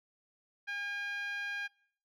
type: tone with band-pass filter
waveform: 10% pulse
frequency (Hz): 810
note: G#5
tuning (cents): -43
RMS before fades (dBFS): -38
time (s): 0.67-1.68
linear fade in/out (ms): 20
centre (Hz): 1800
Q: 4.2
effects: noise-tail reverb RT60 0.6 s tail -25 dB re dry